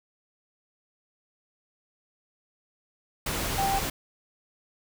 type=tone in noise; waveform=sine; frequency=784 Hz; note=G5; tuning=in tune; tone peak=-24 dBFS; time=3.58-3.79 s; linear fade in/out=5 ms; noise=pink; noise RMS=-30 dBFS; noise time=3.26-3.9 s; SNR=+3 dB; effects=none